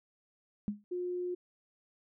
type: tone with exponential decay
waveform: sine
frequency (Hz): 206.7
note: G#3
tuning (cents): -8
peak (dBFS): -27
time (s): 0.68-0.84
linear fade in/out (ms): 0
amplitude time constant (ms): 33
type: tone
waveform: sine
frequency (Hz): 357.9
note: F4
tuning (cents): +42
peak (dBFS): -33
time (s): 0.91-1.35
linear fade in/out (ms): 10
effects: none